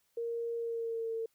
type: tone with pitch glide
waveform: sine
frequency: 465.9 to 452.4 Hz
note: A#4 to A4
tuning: -1 to +48 cents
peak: -33 dBFS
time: 0.17-1.26 s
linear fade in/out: 5 ms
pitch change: -51 cents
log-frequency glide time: 0.56-1.12 s
effects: white hiss -75 dBFS RMS until 1.34 s